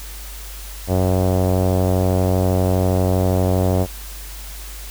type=tone with low-pass filter; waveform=sawtooth; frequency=92.5 Hz; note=F#2; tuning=in tune; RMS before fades=-17 dBFS; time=0.87-3.87 s; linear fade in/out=50 ms; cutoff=640 Hz; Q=2.5; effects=added 50 Hz sine -32 dBFS peak until 4.9 s + white hiss -37 dBFS RMS until 4.9 s